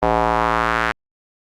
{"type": "tone with band-pass filter sweep", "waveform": "square", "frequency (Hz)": 56.7, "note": "A#1", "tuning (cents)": -47, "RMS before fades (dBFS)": -18, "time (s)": [0.02, 0.92], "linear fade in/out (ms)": 5, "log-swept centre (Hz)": [730, 1600], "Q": 2.1, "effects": ["Opus 24 kbps"]}